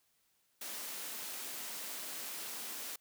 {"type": "high-pass noise", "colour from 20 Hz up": "white", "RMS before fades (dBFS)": -43, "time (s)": [0.61, 2.96], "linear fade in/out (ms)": 5, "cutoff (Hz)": 190, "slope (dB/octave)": 24, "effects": ["white hiss -75 dBFS RMS until 3 s"]}